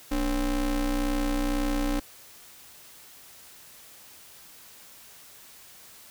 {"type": "ring-modulated tone", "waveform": "square", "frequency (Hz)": 130, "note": "C3", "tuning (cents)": -11, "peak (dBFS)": -22, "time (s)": [0.11, 2], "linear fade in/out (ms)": 10, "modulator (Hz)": 161, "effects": ["white hiss -50 dBFS RMS until 6.1 s"]}